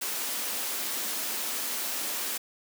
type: high-pass noise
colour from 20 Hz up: white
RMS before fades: -32 dBFS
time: 0.01-2.38 s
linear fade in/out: 10 ms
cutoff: 200 Hz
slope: 96 dB/octave
effects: none